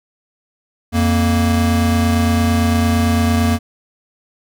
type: tone pair together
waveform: square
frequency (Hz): 87.31 / 233.1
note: F2 / A#3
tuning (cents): 0 / 0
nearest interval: octave + perfect fourth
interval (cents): 1700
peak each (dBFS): -16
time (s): 0.92-3.59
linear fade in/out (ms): 50
effects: none